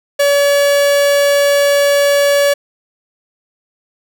45% pulse tone, 569 Hz, C#5, 45 cents sharp, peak -9 dBFS, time 0.19-2.54 s, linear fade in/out 10 ms, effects none

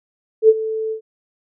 sine tone with ADSR envelope, 440 Hz, A4, in tune, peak -4 dBFS, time 0.42-1.01 s, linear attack 69 ms, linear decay 41 ms, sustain -16 dB, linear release 96 ms, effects none

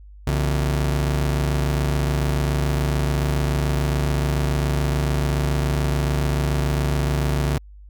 40% pulse ring-modulated tone, 102.8 Hz, G#2, 17 cents flat, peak -15 dBFS, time 0.27-7.58 s, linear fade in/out 0 ms, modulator 37.9 Hz, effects added 50 Hz sine -40 dBFS peak until 7.89 s

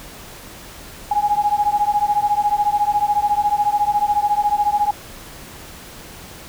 sine beating tone pair, 822 / 836 Hz, G#5 / G#5, -18 / +11 cents, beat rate 14 Hz, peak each -18 dBFS, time 1.11-4.91 s, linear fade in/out 5 ms, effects pink hiss -38 dBFS RMS until 6.48 s

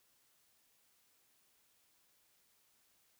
silence, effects white hiss -73 dBFS RMS until 3.19 s

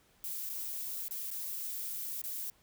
violet noise with dropouts, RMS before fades -39 dBFS, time 0.24-2.5 s, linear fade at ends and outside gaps 1 ms, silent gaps 0.493-0.498 / 1.082-1.109 / 1.305-1.313 / 2.217-2.239 s, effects pink hiss -67 dBFS RMS until 2.62 s

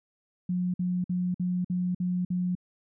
sine tone bursts, 180 Hz, F#3, 47 cents flat, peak -25 dBFS, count 7, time 0.49-2.552 s, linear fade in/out 5 ms, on 250 ms, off 52 ms, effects none

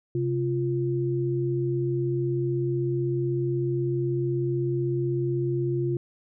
sine tone pair together, 132.2 / 348.3 Hz, C3 / F4, +18 / -5 cents, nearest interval octave + perfect fourth, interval 1677 cents, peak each -26 dBFS, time 0.15-5.97 s, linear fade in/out 2 ms, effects none

